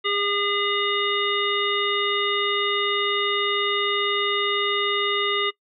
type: harmonic tone with a mistuned harmonic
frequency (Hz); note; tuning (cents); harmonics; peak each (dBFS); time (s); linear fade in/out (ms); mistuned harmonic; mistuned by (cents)
405.9; G#4; -40; 1 / 3 / 5 / 7 / 9; -27 / -27 / -27 / -27 / -27; 0.04-5.51; 20; 7; +23
effects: noise-tail reverb RT60 0.1 s tail -19 dB re dry